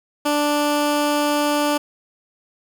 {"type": "tone", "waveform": "15% pulse", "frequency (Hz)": 293.7, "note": "D4", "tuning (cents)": 0, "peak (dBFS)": -11, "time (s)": [0.25, 1.78], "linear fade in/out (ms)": 10, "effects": ["8-bit"]}